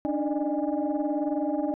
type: tone cluster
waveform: sine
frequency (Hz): 285.9 / 304.7 / 594 / 616 / 818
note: D4 / D#4 / D5 / D#5 / G#5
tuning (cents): -46 / -36 / +20 / -17 / -26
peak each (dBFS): -29 / -28 / -32 / -35 / -34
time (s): 0.05-1.74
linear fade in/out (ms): 0
effects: tanh soft clip ceiling -16 dBFS